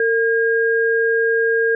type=tone pair together; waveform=sine; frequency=455.2 / 1622 Hz; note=A#4 / G#6; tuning=-41 / -41 cents; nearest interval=octave + minor seventh; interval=2200 cents; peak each=-16 / -18 dBFS; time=0-1.75 s; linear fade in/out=2 ms; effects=none